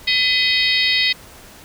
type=harmonic tone with a mistuned harmonic; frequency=630 Hz; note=D#5; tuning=21 cents sharp; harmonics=3 / 4 / 5 / 6 / 7 / 8; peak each=-20 / -22 / -23 / -20 / -21 / -27 dBFS; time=0.07-1.13 s; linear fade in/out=10 ms; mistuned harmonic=3; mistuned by=+110 cents; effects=pink hiss -42 dBFS RMS until 1.64 s